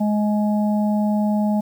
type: harmonic tone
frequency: 210 Hz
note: G#3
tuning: 19 cents sharp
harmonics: 1 / 3 / 4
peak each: -17 / -27 / -29 dBFS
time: 0-1.61 s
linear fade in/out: 10 ms
effects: 8-bit